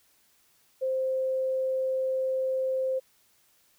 sine tone, 523.3 Hz, C5, in tune, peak -25 dBFS, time 0.81-3 s, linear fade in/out 20 ms, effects white hiss -65 dBFS RMS until 3.78 s

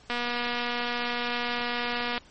click train, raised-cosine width 0.3 ms, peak -14 dBFS, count 502, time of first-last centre 0.1-2.179 s, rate 241 Hz, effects pink hiss -55 dBFS RMS until 2.3 s + MP3 32 kbps

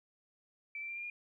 sine tone with pitch steps, 2321 / 2345 / 2370 / 2395 / 2420 Hz, D7 / D7 / D7 / D7 / D#7, -21 / -3 / +15 / +33 / -49 cents, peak -39 dBFS, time 0.75-1.1 s, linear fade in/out 2 ms, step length 70 ms, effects 13-bit

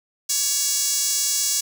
sawtooth tone with high-pass filter, 561 Hz, C#5, 21 cents sharp, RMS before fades -22 dBFS, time 0.29-1.61 s, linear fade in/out 10 ms, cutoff 6200 Hz, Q 2.2, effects none

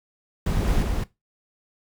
brown noise with echo, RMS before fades -23 dBFS, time 0.46-0.83 s, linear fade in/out 5 ms, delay 210 ms, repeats 1, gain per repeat -2 dB, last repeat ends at 1.04 s, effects noise-tail reverb RT60 0.2 s tail -18 dB re dry

